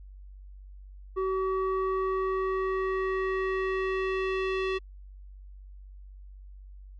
square tone with low-pass filter sweep, 379.8 Hz, F#4, 45 cents sharp, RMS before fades -29 dBFS, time 1.16-4.79 s, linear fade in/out 20 ms, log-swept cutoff 980 to 3000 Hz, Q 2.1, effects added 48 Hz sine -44 dBFS peak until 6.99 s

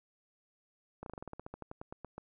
slowing click train, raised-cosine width 1 ms, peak -29 dBFS, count 17, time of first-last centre 1.03-2.18 s, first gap 32 ms, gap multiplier 1.1, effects none

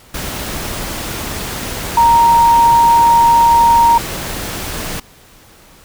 sine tone in noise, 932.3 Hz, A#5, in tune, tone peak -6 dBFS, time 1.97-3.98 s, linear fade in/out 5 ms, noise pink, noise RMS -23 dBFS, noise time 0.14-5 s, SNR +14 dB, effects pink hiss -44 dBFS RMS until 5.84 s

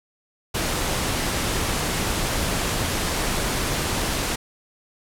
pink noise, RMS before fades -24 dBFS, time 0.54-4.36 s, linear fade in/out 10 ms, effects low-pass 12000 Hz 12 dB/octave

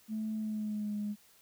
sine tone with pitch glide, 217.6 to 207.8 Hz, A3 to G#3, -19 to +1 cents, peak -32 dBFS, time 0.08-1.16 s, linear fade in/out 50 ms, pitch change -80 cents, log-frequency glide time 0.35-0.95 s, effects tanh soft clip ceiling -28 dBFS + white hiss -63 dBFS RMS until 1.41 s

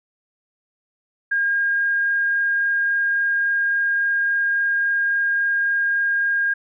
sine tone with frequency modulation, 1618 Hz, G#6, 46 cents flat, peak -17 dBFS, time 1.31-6.54 s, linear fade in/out 10 ms, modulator 23.6 Hz, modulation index 0.23, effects none

